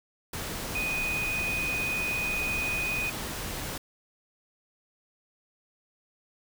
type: tone in noise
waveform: sine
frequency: 2489 Hz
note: D#7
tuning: in tune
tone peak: -28 dBFS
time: 0.75-3.1 s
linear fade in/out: 5 ms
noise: pink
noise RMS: -35 dBFS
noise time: 0.33-3.78 s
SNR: +4 dB
effects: none